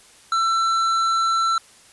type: tone with hard clipping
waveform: sine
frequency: 1340 Hz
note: E6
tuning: 28 cents sharp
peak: -19 dBFS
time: 0.32-1.58 s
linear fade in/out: 2 ms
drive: 9 dB
effects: white hiss -50 dBFS RMS until 1.92 s + resampled to 24000 Hz